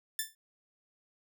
5% pulse tone with exponential decay, 1765 Hz, A6, 5 cents sharp, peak -19 dBFS, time 0.19-0.35 s, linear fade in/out 2 ms, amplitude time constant 33 ms, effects none

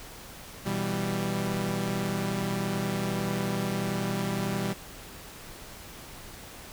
sawtooth chord, E minor, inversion second, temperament equal, 123.47 / 164.81 / 196 Hz, B2 / E3 / G3, 0 / 0 / 0 cents, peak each -30 / -30 / -26 dBFS, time 0.65-4.74 s, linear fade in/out 20 ms, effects pink hiss -45 dBFS RMS until 6.72 s

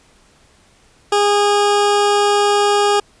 20% pulse tone, 409.9 Hz, G#4, 23 cents flat, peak -7 dBFS, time 1.12-3 s, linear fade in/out 5 ms, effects pink hiss -52 dBFS RMS until 3.2 s + resampled to 22050 Hz

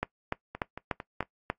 two click trains, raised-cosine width 0.5 ms, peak -13 / -22 dBFS, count 6 / 4, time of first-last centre 0.03-1.501 / 0.55-1.227 s, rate 3.4 / 4.43 Hz, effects noise-tail reverb RT60 0.1 s tail -20 dB re dry + AAC 32 kbps

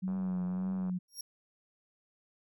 sine tone with vibrato, 185.2 Hz, F#3, 2 cents sharp, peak -31 dBFS, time 0.02-0.99 s, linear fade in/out 20 ms, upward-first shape triangle, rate 1.8 Hz, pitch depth 55 cents each way
click train, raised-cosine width 1 ms, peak -35 dBFS, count 76, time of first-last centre 0.08-0.896 s, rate 91.9 Hz
25% pulse tone with exponential growth, 5588 Hz, F8, in tune, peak -31 dBFS, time 1.08-1.21 s, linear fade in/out 5 ms, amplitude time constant 27 ms
effects none

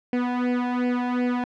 sawtooth tone with flanger, 246.9 Hz, B3, in tune, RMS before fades -24 dBFS, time 0.13-1.44 s, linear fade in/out 2 ms, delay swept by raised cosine 0.4 to 1.2 ms, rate 2.7 Hz, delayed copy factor +0.85, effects low-pass 2000 Hz 12 dB/octave

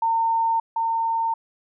sine tone pair in turn, 910 / 910 Hz, A#5 / A#5, -42 / -42 cents, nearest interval unison, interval 0 cents, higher neither, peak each -18 / -20 dBFS, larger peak first, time 0.02-0.6 / 0.76-1.34 s, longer neither, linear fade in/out 5 ms, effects none

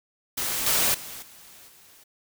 white noise with level steps, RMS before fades -28 / -22 / -39 / -49 / -53 dBFS, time 0.37-2.04 s, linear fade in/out 10 ms, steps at 0.66 / 0.94 / 1.22 / 1.68 s, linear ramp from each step 5 ms, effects none

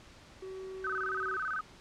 triangle tone, 379 Hz, F#4, 42 cents sharp, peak -38 dBFS, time 0.42-1.37 s, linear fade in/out 5 ms
sine tone with vibrato, 1388 Hz, F6, 11 cents flat, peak -32 dBFS, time 0.84-1.61 s, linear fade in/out 5 ms, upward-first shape square, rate 18 Hz, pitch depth 170 cents each way
effects pink hiss -55 dBFS RMS until 1.8 s + low-pass 6000 Hz 12 dB/octave

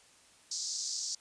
pink band-pass noise, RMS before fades -37 dBFS, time 0.51-1.15 s, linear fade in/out 5 ms, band 4600 to 7300 Hz, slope 48 dB/octave, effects white hiss -61 dBFS RMS until 1.2 s + resampled to 22050 Hz

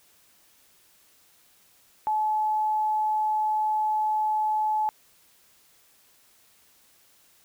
sine tone, 859 Hz, A5, 42 cents flat, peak -22 dBFS, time 2.07-4.89 s, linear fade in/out 0 ms, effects white hiss -60 dBFS RMS until 7.44 s

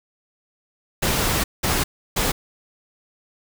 pink noise bursts at uneven times, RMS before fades -21 dBFS, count 3, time 1.02-1.44 / 1.63-1.84 / 2.16-2.32 s, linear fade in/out 10 ms, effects none

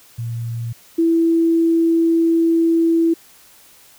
sine tone pair in turn, 116.54 / 331 Hz, A#2 / E4, 0 / +7 cents, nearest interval octave + tritone, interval 1807 cents, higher second, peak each -22 / -12 dBFS, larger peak second, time 0.18-0.73 / 0.98-3.14 s, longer second, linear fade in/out 10 ms, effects white hiss -48 dBFS RMS until 3.98 s

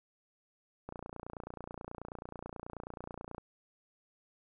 click train, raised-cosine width 1 ms, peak -28 dBFS, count 74, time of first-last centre 0.89-3.381 s, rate 29.3 Hz, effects none

